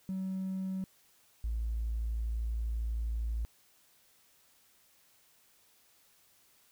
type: tone pair in turn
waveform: triangle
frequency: 189.3 / 56.28 Hz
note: F#3 / A1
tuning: +40 / +40 cents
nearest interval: octave + major sixth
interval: 2100 cents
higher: first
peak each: -30 / -27 dBFS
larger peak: second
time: 0.09-0.84 / 1.44-3.45 s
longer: second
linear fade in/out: 0 ms
effects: tanh soft clip ceiling -29 dBFS + white hiss -66 dBFS RMS until 6.71 s